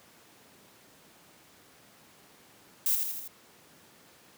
violet noise with echo, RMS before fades -26 dBFS, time 2.86-2.95 s, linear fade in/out 2 ms, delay 82 ms, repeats 4, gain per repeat -4 dB, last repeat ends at 3.278 s, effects pink hiss -57 dBFS RMS until 4.37 s + high-pass 150 Hz 12 dB/octave

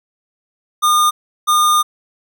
square tone pair in turn, 1215 / 1215 Hz, D#6 / D#6, -42 / -42 cents, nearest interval unison, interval 0 cents, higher neither, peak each -11 dBFS, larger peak neither, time 0.82-1.11 / 1.47-1.83 s, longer second, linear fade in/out 20 ms, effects none

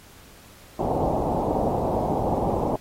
white low-pass noise, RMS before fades -24 dBFS, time 0.79-2.76 s, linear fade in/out 5 ms, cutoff 880 Hz, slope 48 dB/octave, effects pink hiss -50 dBFS RMS until 2.8 s + AAC 48 kbps

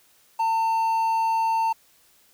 triangle tone with quantisation, 900 Hz, A5, 39 cents sharp, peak -18 dBFS, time 0.39-1.73 s, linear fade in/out 10 ms, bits 8, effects white hiss -59 dBFS RMS until 2.33 s

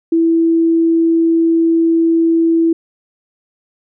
sine tone, 330.1 Hz, E4, 2 cents sharp, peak -9 dBFS, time 0.12-2.73 s, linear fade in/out 5 ms, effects none

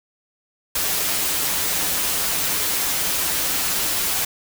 white noise with comb filter, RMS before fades -22 dBFS, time 0.75-4.25 s, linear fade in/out 5 ms, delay 8.4 ms, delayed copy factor -0.55, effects none

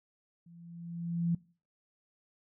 sine tone with level ramp, 170 Hz, F3, 46 cents flat, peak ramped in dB -53 to -25 dBFS, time 0.46-1.35 s, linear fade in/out 5 ms, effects noise-tail reverb RT60 0.4 s tail -22 dB re dry

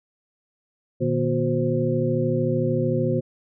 sine tone cluster, 118.3 / 151.6 / 240.6 / 363.5 / 522 Hz, A#2 / D#3 / B3 / F#4 / C5, +26 / -45 / -45 / -31 / -4 cents, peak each -26 dBFS, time 1-3.21 s, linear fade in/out 20 ms, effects none

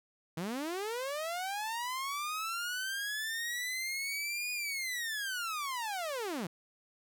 sawtooth linear two-way sweep, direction up then down, 153.6 to 2471 to 153.6 Hz, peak -31 dBFS, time 0.37-6.47 s, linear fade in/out 5 ms, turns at 4.52 s, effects none

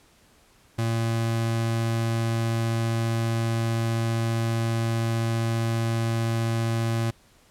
square tone pair together, 114.4 / 228.8 Hz, A#2 / A#3, -32 / -32 cents, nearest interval octave, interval 1200 cents, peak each -24 / -33 dBFS, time 0.78-7.11 s, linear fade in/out 10 ms, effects pink hiss -58 dBFS RMS until 7.5 s + low-pass 12000 Hz 12 dB/octave

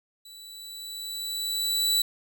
sawtooth tone with level ramp, 3951 Hz, B7, in tune, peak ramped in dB -42 to -17 dBFS, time 0.25-2.02 s, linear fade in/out 5 ms, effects none

